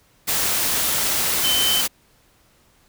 sine tone in noise, 3069 Hz, G7, 37 cents flat, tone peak -19 dBFS, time 1.43-1.82 s, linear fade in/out 20 ms, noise white, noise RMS -21 dBFS, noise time 0.27-1.88 s, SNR -1 dB, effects pink hiss -58 dBFS RMS until 2.88 s

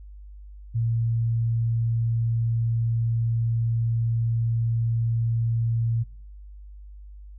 sine tone, 115 Hz, A#2, 23 cents flat, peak -21 dBFS, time 0.74-6.04 s, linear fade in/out 20 ms, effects noise-tail reverb RT60 0.5 s tail -24 dB re dry + added 50 Hz sine -40 dBFS peak until 7.38 s

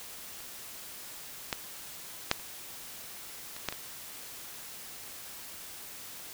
clicks, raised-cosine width 0.2 ms, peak -30 / -12 / -6 / -30 / -24 / -12 / -19 dBFS, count 7, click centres 0.405 / 1.528 / 2.314 / 2.398 / 3.565 / 3.687 / 3.725 s, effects white hiss -45 dBFS RMS until 6.33 s

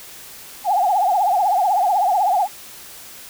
sine tone with vibrato, 772 Hz, G5, 27 cents flat, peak -14 dBFS, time 0.64-2.48 s, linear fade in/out 50 ms, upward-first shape triangle, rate 16 Hz, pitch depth 200 cents each way, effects white hiss -39 dBFS RMS until 3.29 s

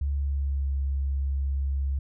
sine tone with pitch glide, 70.5 to 68.53 Hz, C#2 to C#2, +30 to -19 cents, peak -24 dBFS, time 0.01-1.99 s, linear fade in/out 5 ms, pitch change -49 cents, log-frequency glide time 0.11-0.72 s, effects none

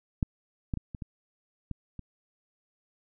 clicks, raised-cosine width 5 ms, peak -13 / -17 / -21 / -25 / -24 / -22 / -27 dBFS, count 7, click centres 0.228 / 0.738 / 0.773 / 0.948 / 1.022 / 1.713 / 1.993 s, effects none

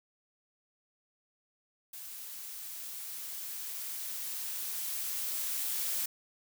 blue noise with level ramp, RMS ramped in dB -45 to -33 dBFS, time 1.93-6.06 s, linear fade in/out 5 ms, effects none

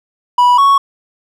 triangle tone pair in turn, 980 / 1110.5 Hz, B5 / C#6, -14 / +3 cents, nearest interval major second, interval 217 cents, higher second, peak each -4 dBFS, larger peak neither, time 0.38-0.58 / 0.58-0.78 s, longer neither, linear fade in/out 5 ms, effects none

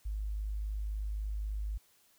sine tone, 51.91 Hz, G#1, in tune, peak -33 dBFS, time 0.05-1.78 s, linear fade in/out 10 ms, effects white hiss -67 dBFS RMS until 2.18 s

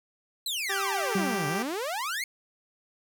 sawtooth exponential two-way sweep, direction down then up, 4175 to 138.59 to 2245 Hz, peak -26 dBFS, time 0.46-2.24 s, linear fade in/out 2 ms, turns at 1.47 s
10% pulse tone, 392 Hz, G4, in tune, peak -21 dBFS, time 0.69-1.63 s, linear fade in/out 10 ms
triangle tone with exponential decay, 192 Hz, G3, 36 cents flat, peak -22 dBFS, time 1.15-1.75 s, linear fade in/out 5 ms, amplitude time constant 130 ms
effects none

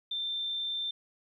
sine tone, 3571 Hz, A7, 25 cents sharp, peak -31 dBFS, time 0.11-0.91 s, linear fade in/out 5 ms, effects 12-bit

